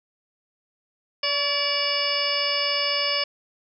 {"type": "harmonic tone with a mistuned harmonic", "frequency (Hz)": 576, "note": "D5", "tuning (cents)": -34, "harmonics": [1, 2, 3, 4, 5, 6, 8, 9], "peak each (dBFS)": [-30, -32, -35, -29, -28, -36, -29, -27], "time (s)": [1.23, 3.24], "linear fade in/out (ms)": 5, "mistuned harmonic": 2, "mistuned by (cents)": -34, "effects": []}